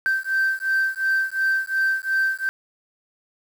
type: beating tone pair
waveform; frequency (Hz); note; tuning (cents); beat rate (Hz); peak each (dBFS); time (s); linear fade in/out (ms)
sine; 1557 / 1559.8; G6 / G6; -12 / -9; 2.8; -21; 0.06-2.49; 0
effects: tanh soft clip ceiling -15 dBFS + 7-bit